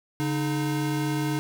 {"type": "tone pair together", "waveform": "square", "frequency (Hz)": [142.6, 307.3], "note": ["C#3", "D#4"], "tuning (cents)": [49, -21], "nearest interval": "octave + minor second", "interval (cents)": 1330, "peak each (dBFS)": -28, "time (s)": [0.2, 1.39], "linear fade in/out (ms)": 0, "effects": []}